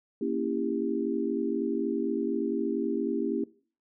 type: chord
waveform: sine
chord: A# diminished seventh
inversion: none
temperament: equal with one note detuned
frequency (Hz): 233.1 / 277.2 / 329.6 / 398.4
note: A#3 / C#4 / E4 / G4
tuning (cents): 0 / 0 / 0 / +28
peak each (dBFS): -32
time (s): 0.21-3.44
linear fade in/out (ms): 5
effects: noise-tail reverb RT60 0.4 s tail -19 dB re dry